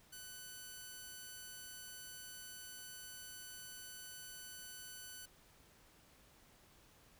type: tone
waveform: 5% pulse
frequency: 1500 Hz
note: F#6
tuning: 23 cents sharp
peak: -38 dBFS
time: 0.12-5.26 s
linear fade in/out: 10 ms
effects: pink hiss -66 dBFS RMS until 7.19 s